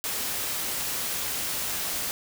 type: noise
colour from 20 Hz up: white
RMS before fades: -30 dBFS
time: 0.04-2.11 s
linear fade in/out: 0 ms
effects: none